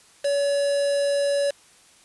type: tone with quantisation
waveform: triangle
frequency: 567 Hz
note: C#5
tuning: 39 cents sharp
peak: -18 dBFS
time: 0.24-1.51 s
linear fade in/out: 10 ms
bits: 5
effects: white hiss -54 dBFS RMS until 2.04 s + resampled to 24000 Hz